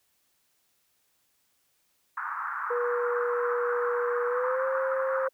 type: band-pass noise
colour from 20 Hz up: white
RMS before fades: -33 dBFS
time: 2.17-5.28 s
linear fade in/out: 5 ms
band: 1000 to 1500 Hz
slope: 48 dB/octave
type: tone with pitch glide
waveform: sine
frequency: 482.8 to 529.5 Hz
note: B4 to C5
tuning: -39 to +21 cents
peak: -26 dBFS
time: 2.7-5.29 s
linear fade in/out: 10 ms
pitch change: +160 cents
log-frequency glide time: 4.27-4.65 s
effects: white hiss -71 dBFS RMS until 5.33 s